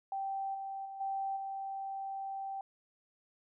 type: tone with level steps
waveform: sine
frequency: 780 Hz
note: G5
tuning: 9 cents flat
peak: -34 / -38 / -42 / -33 / -37 dBFS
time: 0.12-2.61 s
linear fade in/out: 2 ms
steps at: 0.54 / 0.85 / 1 / 1.36 s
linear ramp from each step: 10 ms
effects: none